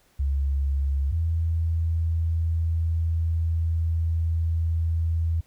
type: tone pair in turn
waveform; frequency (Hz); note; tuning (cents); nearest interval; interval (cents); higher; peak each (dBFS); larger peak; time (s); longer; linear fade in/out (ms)
sine; 69.4 / 82.22; C#2 / E2; +3 / -4; minor third; 293; second; -21; neither; 0.19-1.12 / 1.12-5.41; second; 10
effects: pink hiss -62 dBFS RMS until 5.46 s